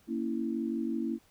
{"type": "chord", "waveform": "sine", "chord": "A# diminished", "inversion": "none", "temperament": "equal with one note detuned", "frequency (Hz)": [231.3, 277.2, 329.6], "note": ["A#3", "C#4", "E4"], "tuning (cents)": [-13, 0, 0], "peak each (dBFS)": [-33, -36, -34], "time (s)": [0.07, 1.19], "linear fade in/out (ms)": 50, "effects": ["pink hiss -65 dBFS RMS until 1.3 s"]}